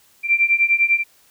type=beating tone pair; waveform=sine; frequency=2352 / 2362 Hz; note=D7 / D7; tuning=+2 / +9 cents; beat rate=10 Hz; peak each=-18 / -16 dBFS; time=0.23-1.04 s; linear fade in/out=50 ms; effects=white hiss -55 dBFS RMS until 1.3 s